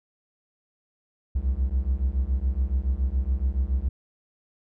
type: beating tone pair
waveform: triangle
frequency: 61.74 / 68.84 Hz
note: B1 / C#2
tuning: 0 / -11 cents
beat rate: 7.1 Hz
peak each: -23 / -23 dBFS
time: 1.35-3.89 s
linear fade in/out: 10 ms
effects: none